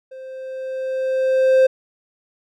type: tone with level ramp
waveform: triangle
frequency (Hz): 523.3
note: C5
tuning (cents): 0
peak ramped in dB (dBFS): -32 to -7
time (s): 0.11-1.67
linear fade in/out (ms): 10
effects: none